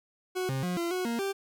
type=tone with pitch steps; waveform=40% pulse; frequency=368.8 / 133.4 / 179.4 / 341.1 / 366.9 / 233.4 / 392.5 Hz; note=F#4 / C3 / F3 / F4 / F#4 / A#3 / G4; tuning=-6 / +34 / +47 / -41 / -15 / +2 / +2 cents; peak=-28 dBFS; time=0.35-1.33 s; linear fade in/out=20 ms; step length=140 ms; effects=none